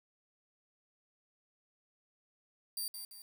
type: tone with echo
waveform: 10% pulse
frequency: 4697 Hz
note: D8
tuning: 1 cent flat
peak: -29 dBFS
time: 2.77-2.88 s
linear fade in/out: 2 ms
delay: 170 ms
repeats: 2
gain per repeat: -7 dB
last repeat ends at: 3.22 s
effects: 10-bit